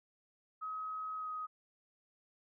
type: tone with pitch glide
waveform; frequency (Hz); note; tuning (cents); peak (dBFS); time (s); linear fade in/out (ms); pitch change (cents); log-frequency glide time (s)
sine; 1271 to 1256.4; D#6 to D#6; +36 to +16; -38; 0.61-1.47; 20; -20; 1.16-1.29
effects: none